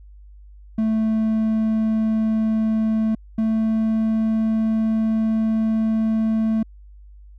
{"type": "tone pair in turn", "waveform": "triangle", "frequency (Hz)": [220, 221.1], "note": ["A3", "A3"], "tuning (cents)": [0, 9], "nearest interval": "unison", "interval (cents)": 9, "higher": "second", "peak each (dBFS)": -15, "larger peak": "neither", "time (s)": [[0.78, 3.15], [3.38, 6.63]], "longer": "second", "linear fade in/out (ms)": 5, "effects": ["added 50 Hz sine -41 dBFS peak until 7.38 s"]}